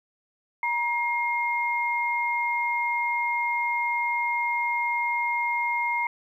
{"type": "tone pair together", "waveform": "sine", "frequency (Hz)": [949, 2130], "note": ["A#5", "C7"], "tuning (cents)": [31, 30], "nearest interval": "octave + major second", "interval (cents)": 1399, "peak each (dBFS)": -26, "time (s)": [0.63, 6.07], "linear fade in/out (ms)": 2, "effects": ["10-bit"]}